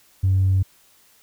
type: tone with tanh clipping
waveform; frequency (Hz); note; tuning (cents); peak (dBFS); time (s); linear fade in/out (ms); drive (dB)
triangle; 95; F#2; +46; -15; 0.23-0.63; 10; 5
effects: white hiss -56 dBFS RMS until 1.22 s